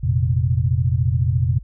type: chord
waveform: sine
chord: F suspended fourth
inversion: none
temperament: equal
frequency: 87.31 / 116.54 / 130.81 Hz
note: F2 / Bb2 / C3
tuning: 0 / 0 / 0 cents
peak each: -20 dBFS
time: 0.03-1.59 s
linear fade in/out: 10 ms
effects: added 50 Hz sine -35 dBFS peak until 1.63 s